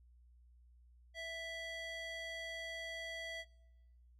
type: tone with band-pass filter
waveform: square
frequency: 659.3 Hz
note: E5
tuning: in tune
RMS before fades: -45 dBFS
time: 1.14-3.45 s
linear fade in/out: 50 ms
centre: 2500 Hz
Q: 1.3
effects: noise-tail reverb RT60 1.0 s tail -23 dB re dry + added 60 Hz sine -61 dBFS peak until 4.19 s